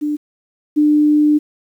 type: tone pair in turn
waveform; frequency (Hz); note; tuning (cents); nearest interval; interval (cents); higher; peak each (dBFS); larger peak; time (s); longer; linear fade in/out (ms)
sine; 297.5 / 299.1; D4 / D4; +22 / +32; unison; 10; second; -16 / -9; second; 0.01-0.17 / 0.76-1.39; second; 20
effects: 8-bit